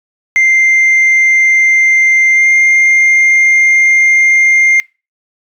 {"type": "tone with pitch glide", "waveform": "sine", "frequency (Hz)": [2093, 2109], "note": ["C7", "C7"], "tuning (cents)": [0, 13], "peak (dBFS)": -3, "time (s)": [0.36, 4.8], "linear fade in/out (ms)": 0, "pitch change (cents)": 13, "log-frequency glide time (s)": [2.33, 2.48], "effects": ["noise-tail reverb RT60 0.3 s tail -26 dB re dry", "tanh soft clip ceiling -4 dBFS"]}